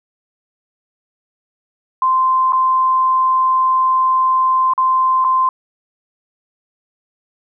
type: tone with dropouts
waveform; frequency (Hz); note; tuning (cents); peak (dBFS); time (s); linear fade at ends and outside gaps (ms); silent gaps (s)
sine; 1040; C6; -11; -11; 2.02-5.49; 2; 2.523-2.531 / 4.736-4.778 / 5.243-5.247
effects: none